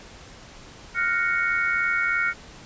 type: chord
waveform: sine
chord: Gb major seventh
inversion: third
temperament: equal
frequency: 1396.9 / 1480 / 1864.7 / 2217 Hz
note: F6 / Gb6 / Bb6 / Db7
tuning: 0 / 0 / 0 / 0 cents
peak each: -24 / -30 / -29 / -25 dBFS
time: 0.94-2.34 s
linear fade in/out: 50 ms
effects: pink hiss -45 dBFS RMS until 2.65 s + resampled to 16000 Hz